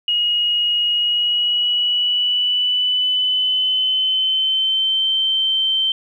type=tone with pitch glide; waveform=sine; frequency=2885 to 3110 Hz; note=F#7 to G7; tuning=-44 to -14 cents; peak=-15 dBFS; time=0.08-5.92 s; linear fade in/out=2 ms; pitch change=+130 cents; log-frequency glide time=0.92-5.08 s; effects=9-bit